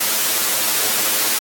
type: noise with comb filter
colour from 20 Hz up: white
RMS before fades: -18 dBFS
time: 0-1.39 s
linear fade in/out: 10 ms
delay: 9.3 ms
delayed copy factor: +1
effects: high-pass 200 Hz 12 dB/octave + AAC 64 kbps